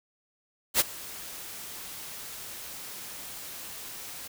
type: noise with ADSR envelope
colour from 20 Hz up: white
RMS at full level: -20 dBFS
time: 0.74-4.28 s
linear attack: 60 ms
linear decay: 25 ms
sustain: -21 dB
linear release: 10 ms
effects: none